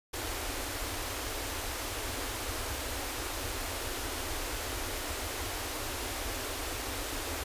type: band-stop noise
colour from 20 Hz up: pink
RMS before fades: -36 dBFS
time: 0.13-7.44 s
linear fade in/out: 10 ms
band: 110 to 250 Hz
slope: 96 dB/octave
effects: resampled to 32000 Hz